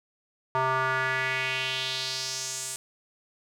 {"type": "tone with band-pass filter sweep", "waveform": "square", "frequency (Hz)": 130.9, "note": "C3", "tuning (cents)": 1, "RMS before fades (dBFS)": -29, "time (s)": [0.55, 2.76], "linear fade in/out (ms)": 0, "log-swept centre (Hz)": [1000, 8500], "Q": 2.8, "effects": []}